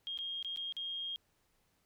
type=tone with dropouts; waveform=sine; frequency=3237 Hz; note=G#7; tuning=45 cents flat; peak=-37 dBFS; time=0.07-1.16 s; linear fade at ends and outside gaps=0 ms; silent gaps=0.175-0.188 / 0.427-0.447 / 0.561-0.573 / 0.724-0.767 s; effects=pink hiss -75 dBFS RMS until 1.85 s